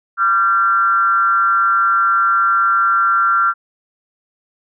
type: tone with frequency modulation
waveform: sine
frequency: 1373 Hz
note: F6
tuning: 30 cents flat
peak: -11 dBFS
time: 0.17-3.54 s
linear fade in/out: 50 ms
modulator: 191 Hz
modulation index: 0.64
effects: none